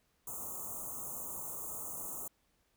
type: band-stop noise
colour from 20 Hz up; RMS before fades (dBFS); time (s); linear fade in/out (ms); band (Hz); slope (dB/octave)
white; -42; 0.27-2.28; 5; 1300 to 6400; 96
effects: pink hiss -75 dBFS RMS until 2.76 s